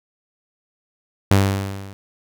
sawtooth tone with level ramp, 98 Hz, G2, in tune, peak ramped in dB -6 to -32 dBFS, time 1.31-1.93 s, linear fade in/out 0 ms, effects none

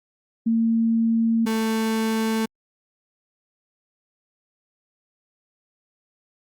sine / 35% pulse tone pair in turn, 227.5 / 222 Hz, A#3 / A3, -42 / +16 cents, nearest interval unison, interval 42 cents, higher first, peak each -17 / -19 dBFS, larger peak first, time 0.46-1.46 / 1.46-2.46 s, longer neither, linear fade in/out 10 ms, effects Opus 32 kbps

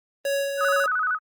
square tone with tremolo, 557 Hz, C#5, 8 cents sharp, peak -22 dBFS, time 0.25-0.86 s, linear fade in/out 2 ms, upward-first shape sine, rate 2.6 Hz, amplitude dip 45%
sine tone with vibrato, 1371 Hz, F6, 32 cents flat, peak -21 dBFS, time 0.57-1.19 s, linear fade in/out 50 ms, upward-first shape square, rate 13 Hz, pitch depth 140 cents each way
effects Opus 24 kbps

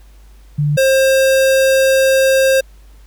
sine / square tone pair in turn, 147.2 / 532.3 Hz, D3 / C5, +4 / +30 cents, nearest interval octave + minor seventh, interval 2226 cents, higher second, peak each -12 / -10 dBFS, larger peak second, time 0.58-0.77 / 0.77-2.61 s, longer second, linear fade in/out 10 ms, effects added 50 Hz sine -39 dBFS peak until 3.06 s + pink hiss -53 dBFS RMS until 3.06 s

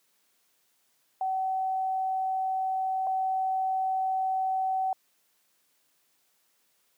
sine tone pair in turn, 759 / 759 Hz, F#5 / F#5, +44 / +44 cents, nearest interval unison, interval 0 cents, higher neither, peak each -26 / -25 dBFS, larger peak second, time 1.21-3.07 / 3.07-4.93 s, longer neither, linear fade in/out 2 ms, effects white hiss -70 dBFS RMS until 6.97 s + high-pass 150 Hz 12 dB/octave

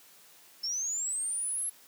sine linear sweep, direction up, 5274 to 11220 Hz, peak -30 dBFS, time 0.63-1.7 s, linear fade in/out 10 ms, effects white hiss -57 dBFS RMS until 1.87 s + high-pass 150 Hz 12 dB/octave

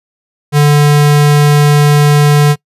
square tone, 146.83 Hz, D3, in tune, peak -5 dBFS, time 0.52-2.56 s, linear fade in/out 50 ms, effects noise-tail reverb RT60 0.1 s tail -24 dB re dry + resampled to 32000 Hz

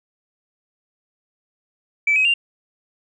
sine tone with pitch steps, 2314 / 2538 / 2784 Hz, D7 / D#7 / F7, -26 / +34 / -6 cents, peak -13 dBFS, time 2.07-2.34 s, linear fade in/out 5 ms, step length 90 ms, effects tanh soft clip ceiling -9 dBFS

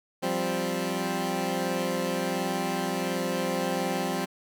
15% pulse chord, F suspended second, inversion none, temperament equal, 174.61 / 196 / 261.6 Hz, F3 / G3 / C4, 0 / 0 / 0 cents, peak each -25 dBFS, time 0.22-4.26 s, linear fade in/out 20 ms, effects none

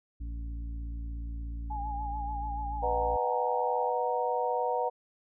harmonic tone, 56.8 Hz, A#1, 44 cents flat, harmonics 1 / 2 / 3 / 4 / 5, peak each -34 / -51 / -54 / -58 / -50 dBFS, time 0.2-3.17 s, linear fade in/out 10 ms
sine tone with vibrato, 830.6 Hz, G#5, in tune, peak -34 dBFS, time 1.7-3.9 s, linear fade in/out 10 ms, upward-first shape sine, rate 6.9 Hz, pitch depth 55 cents each way
sine chord, B major seventh, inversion none, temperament equal with one note detuned, 493.9 / 610.5 / 740 / 932.3 Hz, B4 / D#5 / F#5 / A#5, 0 / -33 / 0 / 0 cents, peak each -31 / -36 / -32 / -32 dBFS, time 2.82-4.9 s, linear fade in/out 20 ms
effects none

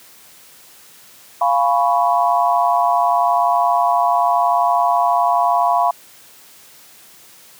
sine chord, C# dominant seventh, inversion first, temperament equal, 698.5 / 830.6 / 987.8 / 1108.7 Hz, E#5 / G#5 / B5 / C#6, 0 / 0 / 0 / 0 cents, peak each -16 / -22 / -17 / -21 dBFS, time 1.41-5.91 s, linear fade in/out 5 ms, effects white hiss -45 dBFS RMS until 7.59 s + high-pass 100 Hz 12 dB/octave

